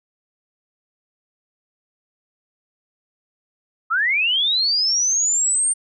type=linear sweep; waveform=sine; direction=up; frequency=1246 to 8870 Hz; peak=-16 dBFS; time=3.9-5.74 s; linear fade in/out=20 ms; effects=none